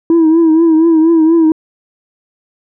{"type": "tone with vibrato", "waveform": "sine", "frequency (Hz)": 325, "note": "E4", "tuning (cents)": -24, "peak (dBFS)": -3, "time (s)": [0.1, 1.52], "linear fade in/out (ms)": 2, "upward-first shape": "triangle", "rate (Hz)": 4.2, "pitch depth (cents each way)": 74, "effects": ["tanh soft clip ceiling -4 dBFS"]}